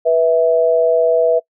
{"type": "tone pair together", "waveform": "sine", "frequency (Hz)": [490, 654.1], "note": ["B4", "E5"], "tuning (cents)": [-14, -14], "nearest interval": "perfect fourth", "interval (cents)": 500, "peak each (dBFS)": -13, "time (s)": [0.05, 1.4], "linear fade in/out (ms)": 20, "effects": ["noise-tail reverb RT60 0.1 s tail -25 dB re dry"]}